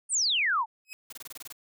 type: exponential sweep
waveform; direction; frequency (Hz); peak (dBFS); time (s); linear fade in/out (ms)
sine; down; 9397 to 830.6; -23; 0.09-0.66; 50
type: tone with exponential growth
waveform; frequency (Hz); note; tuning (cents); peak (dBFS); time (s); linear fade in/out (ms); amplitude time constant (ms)
sawtooth; 2543; D#7; +37; -32; 0.85-0.93; 0; 16
type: noise bursts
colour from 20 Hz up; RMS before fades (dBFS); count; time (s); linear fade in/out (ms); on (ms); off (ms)
white; -42; 9; 1.1-1.526; 5; 26; 24
effects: none